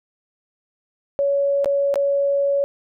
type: tone with dropouts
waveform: sine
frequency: 561 Hz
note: C#5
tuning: 21 cents sharp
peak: -16 dBFS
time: 1.19-2.64 s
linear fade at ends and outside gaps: 0 ms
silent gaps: 1.645-1.658 / 1.941-1.957 s
effects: none